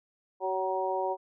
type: harmonic tone with a mistuned harmonic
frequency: 188.7 Hz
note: F#3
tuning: 34 cents sharp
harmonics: 2 / 3 / 4 / 5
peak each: -33 / -33 / -33 / -33 dBFS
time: 0.4-1.17 s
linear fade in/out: 50 ms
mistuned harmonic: 3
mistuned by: -19 cents
effects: none